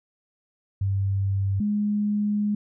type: tone pair in turn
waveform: sine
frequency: 98 / 207.7 Hz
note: G2 / G#3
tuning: 0 / 0 cents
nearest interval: octave + minor second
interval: 1300 cents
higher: second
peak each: -21 dBFS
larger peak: neither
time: 0.81-1.6 / 1.6-2.55 s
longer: second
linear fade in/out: 5 ms
effects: none